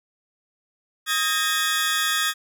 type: tone cluster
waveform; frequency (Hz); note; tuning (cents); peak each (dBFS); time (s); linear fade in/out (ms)
sawtooth; 1258 / 1618 / 1850 / 3407; D#6 / G#6 / A#6 / G#7; +19 / -46 / -14 / +44; -23; 1.06-2.34; 50
effects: none